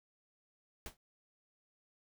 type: noise with exponential decay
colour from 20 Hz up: pink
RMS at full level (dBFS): -41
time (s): 0.86-0.97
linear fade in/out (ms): 1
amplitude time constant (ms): 23
effects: none